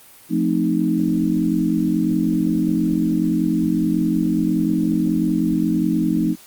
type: chord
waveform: sine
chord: F dominant seventh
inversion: none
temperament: equal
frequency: 174.61 / 220 / 261.6 / 311.1 Hz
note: F3 / A3 / C4 / Eb4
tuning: 0 / 0 / 0 / 0 cents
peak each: -22 / -22 / -23 / -20 dBFS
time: 0.29-6.36 s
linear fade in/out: 50 ms
effects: white hiss -46 dBFS RMS until 6.46 s + Opus 32 kbps